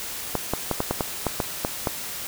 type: clicks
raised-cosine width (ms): 1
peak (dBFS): -8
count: 10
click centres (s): 0.353 / 0.536 / 0.713 / 0.804 / 0.91 / 1.008 / 1.267 / 1.402 / 1.649 / 1.872
effects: white hiss -33 dBFS RMS until 2.27 s